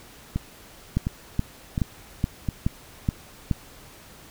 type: two click trains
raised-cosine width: 5 ms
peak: -12 / -9 dBFS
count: 4 / 7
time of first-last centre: 0.36-2.488 / 0.97-3.512 s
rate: 1.41 / 2.36 Hz
effects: pink hiss -48 dBFS RMS until 4.3 s